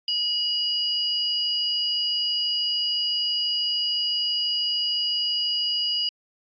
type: tone pair together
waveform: sine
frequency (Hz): 2906 / 4873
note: F#7 / D#8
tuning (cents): -32 / -37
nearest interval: major sixth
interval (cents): 895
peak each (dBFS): -25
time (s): 0.08-6.09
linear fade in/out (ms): 2
effects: AAC 48 kbps